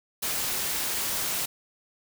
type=noise; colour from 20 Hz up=white; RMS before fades=-29 dBFS; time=0.22-1.46 s; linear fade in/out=10 ms; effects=none